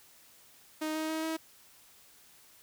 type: tone with pitch steps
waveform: sawtooth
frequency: 311.1 / 314.4 / 317.6 / 321 Hz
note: D#4 / D#4 / D#4 / E4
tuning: 0 / +18 / +36 / -46 cents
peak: -28 dBFS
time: 0.81-1.37 s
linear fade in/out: 10 ms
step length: 140 ms
effects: white hiss -59 dBFS RMS until 2.62 s